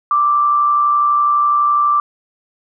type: tone with amplitude modulation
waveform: sine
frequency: 1174.7 Hz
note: D6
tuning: in tune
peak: -9 dBFS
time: 0.11-2 s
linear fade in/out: 2 ms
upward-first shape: sine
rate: 132 Hz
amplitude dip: 35%
effects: none